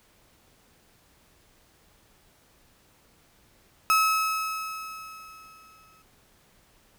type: tone with exponential decay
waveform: 35% pulse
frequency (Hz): 1290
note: E6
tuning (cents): -38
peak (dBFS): -16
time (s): 3.9-6.02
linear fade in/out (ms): 0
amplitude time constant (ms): 460
effects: pink hiss -61 dBFS RMS until 6.98 s